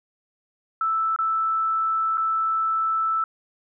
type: tone with dropouts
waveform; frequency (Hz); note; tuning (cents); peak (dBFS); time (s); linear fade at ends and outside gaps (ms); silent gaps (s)
sine; 1318.5; E6; 0; -20; 0.81-3.24; 2; 1.162-1.188 / 2.173-2.179
effects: none